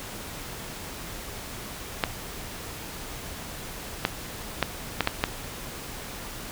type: clicks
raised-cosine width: 0.3 ms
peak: -5 dBFS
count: 6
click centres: 2.038 / 4.051 / 4.627 / 5.007 / 5.074 / 5.239 s
effects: pink hiss -38 dBFS RMS until 6.51 s